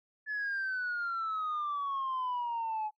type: exponential sweep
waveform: sine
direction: down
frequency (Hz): 1729 to 845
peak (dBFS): -30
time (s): 0.26-2.91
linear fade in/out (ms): 50
effects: noise-tail reverb RT60 0.1 s tail -22 dB re dry + tanh soft clip ceiling -29 dBFS